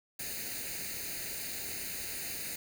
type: noise with comb filter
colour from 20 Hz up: white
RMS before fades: -39 dBFS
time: 0.19-2.56 s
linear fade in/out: 5 ms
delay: 0.45 ms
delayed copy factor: +0.75
effects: none